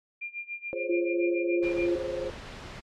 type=tone with tremolo; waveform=sine; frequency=2400 Hz; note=D7; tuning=37 cents sharp; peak=-31 dBFS; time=0.21-1.89 s; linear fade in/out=10 ms; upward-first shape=sine; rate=7 Hz; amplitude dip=90%
type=chord; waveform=sine; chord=Db major seventh; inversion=first; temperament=equal with one note detuned; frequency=349.2 / 415.3 / 523.3 / 546.7 Hz; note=F4 / Ab4 / C5 / Db5; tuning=0 / 0 / 0 / -24 cents; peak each=-37 / -38 / -32 / -37 dBFS; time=0.73-2.3 s; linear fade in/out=0 ms
type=tone; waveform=sine; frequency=346.1 Hz; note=F4; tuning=16 cents flat; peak=-25 dBFS; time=0.89-1.96 s; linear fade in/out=10 ms
type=noise; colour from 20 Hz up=pink; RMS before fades=-41 dBFS; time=1.62-2.81 s; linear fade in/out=20 ms
effects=low-pass 4000 Hz 12 dB/octave + MP3 64 kbps